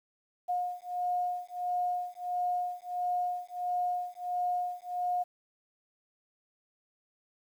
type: beating tone pair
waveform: sine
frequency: 716 / 717.5 Hz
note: F5 / F5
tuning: +43 / +47 cents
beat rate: 1.5 Hz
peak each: -33 / -33 dBFS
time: 0.48-5.24 s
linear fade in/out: 20 ms
effects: 10-bit